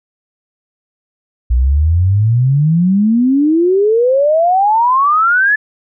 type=exponential sweep; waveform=sine; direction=up; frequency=58.27 to 1743 Hz; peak=-8 dBFS; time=1.5-5.56 s; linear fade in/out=10 ms; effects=none